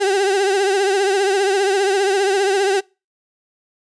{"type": "tone with vibrato", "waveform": "35% pulse", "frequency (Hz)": 392, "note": "G4", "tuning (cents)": 0, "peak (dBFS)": -13, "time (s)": [0, 2.81], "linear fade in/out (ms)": 20, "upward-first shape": "triangle", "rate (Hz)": 15, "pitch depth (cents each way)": 91, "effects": ["noise-tail reverb RT60 0.3 s tail -26 dB re dry", "resampled to 22050 Hz"]}